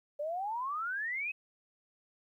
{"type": "exponential sweep", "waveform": "sine", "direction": "up", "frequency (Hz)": [571, 2589], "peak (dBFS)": -33, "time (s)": [0.19, 1.32], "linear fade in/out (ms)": 10, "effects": ["12-bit"]}